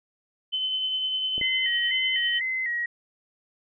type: tone with tremolo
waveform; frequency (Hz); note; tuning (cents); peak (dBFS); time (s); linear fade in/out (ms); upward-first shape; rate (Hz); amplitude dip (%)
sine; 3049; G7; -49; -23; 0.52-2.4; 20; triangle; 9.9; 35
type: clicks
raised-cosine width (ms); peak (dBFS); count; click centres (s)
2; -25; 2; 1.38 / 1.413
type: tone with vibrato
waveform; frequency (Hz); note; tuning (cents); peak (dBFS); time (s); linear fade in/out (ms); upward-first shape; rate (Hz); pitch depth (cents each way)
sine; 1975.5; B6; 0; -25; 1.41-2.86; 5; square; 2; 66
effects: none